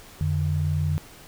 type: tone pair together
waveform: sine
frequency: 88.7 / 149.55 Hz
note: F2 / D3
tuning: +27 / +32 cents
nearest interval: major sixth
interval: 905 cents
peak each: -24 dBFS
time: 0.21-0.98 s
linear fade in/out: 0 ms
effects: pink hiss -47 dBFS RMS until 1.27 s